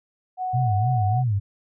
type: tone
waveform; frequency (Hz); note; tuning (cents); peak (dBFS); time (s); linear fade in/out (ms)
sine; 740; F#5; 0; -24; 0.37-1.24; 50
type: tone with vibrato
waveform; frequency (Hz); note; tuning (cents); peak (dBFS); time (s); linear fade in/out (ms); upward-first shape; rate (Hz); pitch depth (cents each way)
sine; 113.4; A#2; -47; -19; 0.53-1.4; 20; sine; 3.3; 230
effects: none

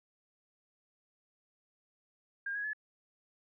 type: tone with pitch steps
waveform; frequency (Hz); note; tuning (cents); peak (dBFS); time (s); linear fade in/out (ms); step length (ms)
sine; 1610 / 1662 / 1715.6; G6 / G#6 / A6; +46 / +1 / -44; -34; 2.46-2.733; 5; 91
effects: none

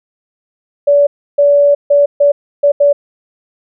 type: tone bursts at uneven times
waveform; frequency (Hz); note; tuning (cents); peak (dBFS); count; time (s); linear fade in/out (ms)
sine; 574; D5; -40; -5; 6; 0.87-1.07 / 1.38-1.75 / 1.9-2.06 / 2.2-2.32 / 2.63-2.72 / 2.8-2.93; 10
effects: none

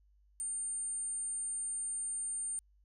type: tone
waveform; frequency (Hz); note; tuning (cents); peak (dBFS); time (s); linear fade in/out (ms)
sine; 9000; C#9; +25; -35; 0.4-2.59; 0
effects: added 50 Hz sine -64 dBFS peak until 2.84 s

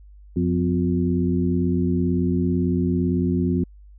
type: harmonic tone with a mistuned harmonic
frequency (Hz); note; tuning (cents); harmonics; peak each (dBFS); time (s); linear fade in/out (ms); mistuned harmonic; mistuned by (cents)
88.8; F2; +29; 1 / 2 / 3 / 4; -25 / -22 / -23 / -27; 0.36-3.64; 5; 3; -72
effects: added 50 Hz sine -43 dBFS peak until 3.98 s

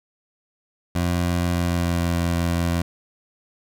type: tone with pitch glide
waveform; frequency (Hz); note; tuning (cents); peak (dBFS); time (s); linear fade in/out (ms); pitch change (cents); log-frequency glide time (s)
20% pulse; 87.31 to 85.56; F2 to F2; 0 to -35; -15; 0.95-2.82; 5; -35; 1.51-2.13
effects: none

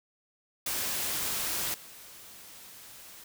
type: noise with level steps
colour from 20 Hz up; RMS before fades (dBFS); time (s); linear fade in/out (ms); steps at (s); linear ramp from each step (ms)
white; -32 / -49; 0.66-3.24; 5; 1.74; 2
effects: none

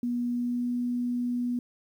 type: tone with pitch glide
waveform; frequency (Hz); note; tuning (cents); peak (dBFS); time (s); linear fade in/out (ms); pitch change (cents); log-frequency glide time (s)
sine; 241.9 to 243.9; B3 to B3; -36 to -21; -26; 0.03-1.59; 2; +15; 0.3-0.68
effects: 10-bit

